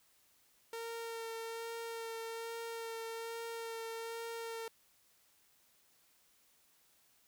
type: tone with vibrato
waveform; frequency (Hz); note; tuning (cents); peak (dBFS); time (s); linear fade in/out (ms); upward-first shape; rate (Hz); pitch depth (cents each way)
sawtooth; 457.4; A#4; -33; -37; 0.73-4.68; 2; sine; 1.2; 14
effects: white hiss -70 dBFS RMS until 7.27 s